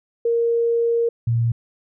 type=tone pair in turn; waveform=sine; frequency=466.2 / 116.55 Hz; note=A#4 / A#2; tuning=0 / 0 cents; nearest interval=2 octaves; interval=2400 cents; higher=first; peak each=-16 dBFS; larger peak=neither; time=0.25-1.09 / 1.27-1.52 s; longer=first; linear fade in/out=5 ms; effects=none